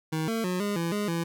25% pulse tone with pitch steps, 158.2 / 225.8 / 181.4 / 204.6 / 168.1 / 206.9 / 167.9 Hz, D#3 / A3 / F#3 / G#3 / E3 / G#3 / E3, +29 / +45 / -34 / -26 / +34 / -6 / +32 cents, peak -23 dBFS, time 0.12-1.24 s, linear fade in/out 10 ms, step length 160 ms, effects none

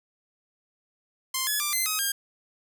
5% pulse tone with pitch steps, 1048 / 1703 / 1182 / 2065 / 1265 / 1610 Hz, C6 / G#6 / D6 / C7 / D#6 / G6, +2 / +43 / +11 / -23 / +28 / +46 cents, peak -14 dBFS, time 1.34-2.12 s, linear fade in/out 5 ms, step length 130 ms, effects none

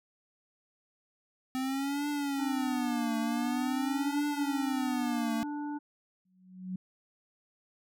square tone with vibrato, 257.5 Hz, C4, 28 cents flat, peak -31 dBFS, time 1.55-5.43 s, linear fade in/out 0 ms, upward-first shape triangle, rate 0.46 Hz, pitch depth 230 cents each way
harmonic tone, 293.7 Hz, D4, in tune, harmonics 1 / 3 / 5, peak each -34 / -41 / -50 dBFS, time 2.38-5.79 s, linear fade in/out 20 ms
sine tone with exponential growth, 185 Hz, F#3, in tune, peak -31 dBFS, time 6.25-6.76 s, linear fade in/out 5 ms, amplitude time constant 110 ms
effects none

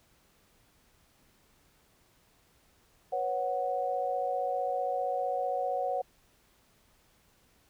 sine chord, B suspended second, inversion none, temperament equal with one note detuned, 493.9 / 549.3 / 740 Hz, B4 / C#5 / F#5, 0 / -16 / 0 cents, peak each -36 / -33 / -31 dBFS, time 3.12-6.02 s, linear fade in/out 10 ms, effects pink hiss -66 dBFS RMS until 7.69 s

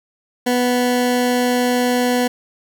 20% pulse tone, 246.9 Hz, B3, in tune, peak -10 dBFS, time 0.46-2.28 s, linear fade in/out 10 ms, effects 8-bit

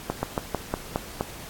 slowing click train, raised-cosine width 1 ms, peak -10 dBFS, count 7, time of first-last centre 0.1-1.21 s, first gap 130 ms, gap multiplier 1.14, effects pink hiss -41 dBFS RMS until 1.49 s + AAC 64 kbps

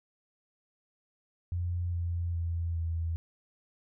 sine tone with pitch steps, 87.6 / 85.95 / 84.32 / 82.73 Hz, F2 / F2 / E2 / E2, +6 / -27 / +40 / +7 cents, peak -29 dBFS, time 1.52-3.16 s, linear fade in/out 0 ms, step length 410 ms, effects none

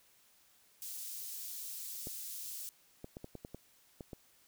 white high-pass noise, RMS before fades -44 dBFS, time 0.82-2.69 s, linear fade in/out 0 ms, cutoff 5300 Hz, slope 12 dB/octave
clicks, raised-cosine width 2 ms, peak -31 dBFS, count 9, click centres 2.071 / 3.044 / 3.169 / 3.244 / 3.353 / 3.449 / 3.546 / 4.008 / 4.132 s
effects white hiss -67 dBFS RMS until 4.47 s

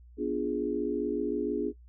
sine chord, B diminished seventh, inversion none, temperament equal, 246.9 / 293.7 / 349.2 / 415.3 Hz, B3 / D4 / F4 / Ab4, 0 / 0 / 0 / 0 cents, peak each -35 / -32 / -34 / -32 dBFS, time 0.17-1.73 s, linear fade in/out 50 ms, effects noise-tail reverb RT60 0.1 s tail -19 dB re dry + added 60 Hz sine -50 dBFS peak until 1.88 s

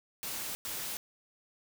white noise bursts at uneven times, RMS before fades -38 dBFS, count 2, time 0.23-0.55 / 0.65-0.97 s, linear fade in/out 0 ms, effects none

